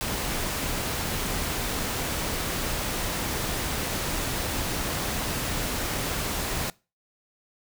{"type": "noise", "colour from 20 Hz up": "pink", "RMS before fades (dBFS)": -29, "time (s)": [0.01, 6.7], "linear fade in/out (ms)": 0, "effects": ["noise-tail reverb RT60 0.3 s tail -23 dB re dry"]}